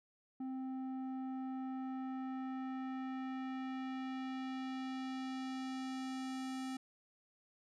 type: tone with low-pass filter sweep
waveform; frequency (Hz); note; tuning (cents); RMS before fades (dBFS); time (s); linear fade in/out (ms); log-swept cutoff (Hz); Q
square; 261.6; C4; 0; -42; 0.4-6.77; 5; 610 to 8900; 0.93
effects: none